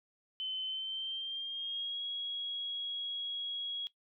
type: tone with pitch glide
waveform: sine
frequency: 3057 to 3314 Hz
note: G7 to G#7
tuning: -44 to -4 cents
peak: -35 dBFS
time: 0.4-3.87 s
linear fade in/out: 0 ms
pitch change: +140 cents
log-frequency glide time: 0.65-2.03 s
effects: noise-tail reverb RT60 0.1 s tail -17 dB re dry